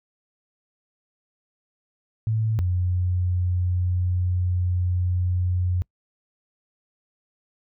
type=tone pair in turn; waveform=sine; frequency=110.3 / 89.92 Hz; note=A2 / F#2; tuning=+5 / -49 cents; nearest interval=major third; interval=354 cents; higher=first; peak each=-20 dBFS; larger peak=neither; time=2.27-2.59 / 2.59-5.82 s; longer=second; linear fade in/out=0 ms; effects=noise-tail reverb RT60 0.1 s tail -25 dB re dry